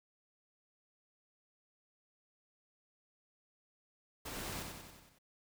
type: noise with echo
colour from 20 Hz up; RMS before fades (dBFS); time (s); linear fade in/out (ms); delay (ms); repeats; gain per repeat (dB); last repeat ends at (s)
pink; -44; 4.25-4.63; 10; 93; 6; -4; 5.188
effects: none